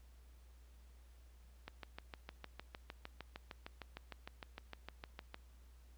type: click train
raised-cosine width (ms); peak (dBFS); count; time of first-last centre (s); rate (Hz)
0.3; -30; 25; 1.68-5.344; 6.55
effects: added 60 Hz sine -58 dBFS peak until 5.97 s + pink hiss -72 dBFS RMS until 5.97 s